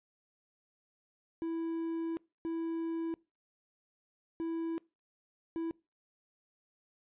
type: tone bursts at uneven times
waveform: triangle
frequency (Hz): 329.6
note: E4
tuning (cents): 0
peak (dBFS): -31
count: 4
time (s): 1.42-2.17 / 2.45-3.14 / 4.4-4.78 / 5.56-5.71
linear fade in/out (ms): 0
effects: noise-tail reverb RT60 0.3 s tail -24 dB re dry + resampled to 8000 Hz